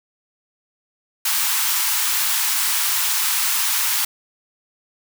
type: high-pass noise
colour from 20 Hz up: white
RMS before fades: -20 dBFS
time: 1.25-4.05 s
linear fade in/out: 5 ms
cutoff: 820 Hz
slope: 96 dB/octave
effects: none